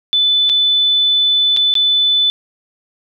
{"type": "tone with dropouts", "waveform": "sine", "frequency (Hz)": 3500, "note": "A7", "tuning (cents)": -10, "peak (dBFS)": -10, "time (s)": [0.13, 2.3], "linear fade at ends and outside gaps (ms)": 0, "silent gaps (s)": [[0.493, 0.497], [1.565, 1.571], [1.74, 1.753]], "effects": []}